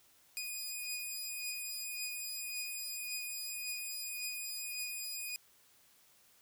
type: beating tone pair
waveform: 10% pulse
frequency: 2473 / 2474.8 Hz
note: D#7 / D#7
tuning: -11 / -10 cents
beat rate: 1.8 Hz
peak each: -31 / -36 dBFS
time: 0.37-5.36 s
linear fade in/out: 0 ms
effects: white hiss -66 dBFS RMS until 6.41 s